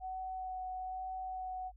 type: tone with vibrato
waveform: sine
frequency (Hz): 747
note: F#5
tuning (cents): +16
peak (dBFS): -38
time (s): 0-1.72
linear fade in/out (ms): 50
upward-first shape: sine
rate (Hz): 1.1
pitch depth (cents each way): 10
effects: added 50 Hz sine -54 dBFS peak until 1.76 s